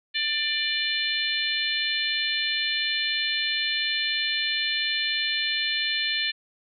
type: harmonic tone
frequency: 593 Hz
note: D5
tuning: 17 cents sharp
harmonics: 3 / 4 / 5 / 6 / 7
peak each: -30 / -30 / -30 / -30 / -30 dBFS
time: 0.14-6.32 s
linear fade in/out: 20 ms
effects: none